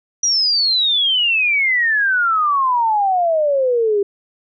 sine exponential sweep, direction down, 5850 to 394.3 Hz, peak -13 dBFS, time 0.23-4.03 s, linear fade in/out 5 ms, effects none

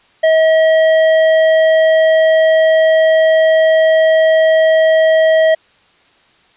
sine tone with hard clipping, 639 Hz, D#5, 46 cents sharp, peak -9 dBFS, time 0.23-5.55 s, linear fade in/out 10 ms, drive 9 dB, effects white hiss -51 dBFS RMS until 6.56 s + resampled to 8000 Hz

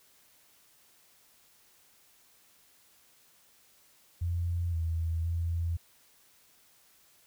sine tone with pitch steps, 86.2 / 82.2 / 84.2 Hz, F2 / E2 / E2, -22 / -4 / +37 cents, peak -28 dBFS, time 4.21-5.77 s, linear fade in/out 10 ms, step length 520 ms, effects white hiss -63 dBFS RMS until 7.26 s

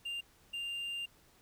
triangle tone bursts at uneven times, 2794 Hz, F7, in tune, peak -35 dBFS, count 2, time 0.05-0.21 / 0.53-1.06 s, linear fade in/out 10 ms, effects pink hiss -65 dBFS RMS until 1.41 s

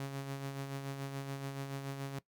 sawtooth tone with tremolo, 137.6 Hz, C#3, 12 cents flat, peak -33 dBFS, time 0-2.19 s, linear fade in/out 2 ms, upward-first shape sine, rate 7 Hz, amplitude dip 45%, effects noise-tail reverb RT60 0.1 s tail -19 dB re dry

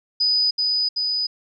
sine tone with echo, 4978 Hz, D#8, in tune, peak -16 dBFS, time 0.2-0.51 s, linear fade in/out 10 ms, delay 380 ms, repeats 2, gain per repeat -2 dB, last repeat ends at 1.27 s, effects none

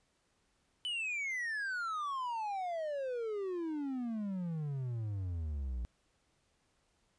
triangle exponential sweep, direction down, 3020 to 57.4 Hz, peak -33 dBFS, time 0.85-5.85 s, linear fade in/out 0 ms, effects pink hiss -75 dBFS RMS until 7.18 s + resampled to 22050 Hz

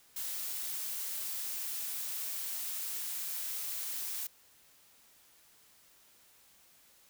blue noise, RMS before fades -38 dBFS, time 0.16-4.27 s, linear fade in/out 5 ms, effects white hiss -63 dBFS RMS until 7.09 s

